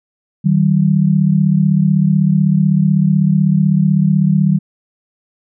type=tone pair together; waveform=sine; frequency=155.56 / 191.53 Hz; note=D#3 / G3; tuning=0 / -40 cents; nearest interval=major third; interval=360 cents; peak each=-12 dBFS; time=0.44-4.59 s; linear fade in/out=20 ms; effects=none